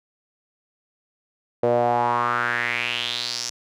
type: tone with band-pass filter sweep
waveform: sawtooth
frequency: 120 Hz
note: B2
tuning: 49 cents flat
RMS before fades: -23 dBFS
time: 1.63-3.5 s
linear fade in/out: 5 ms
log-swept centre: 520 to 5900 Hz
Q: 4.6
effects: none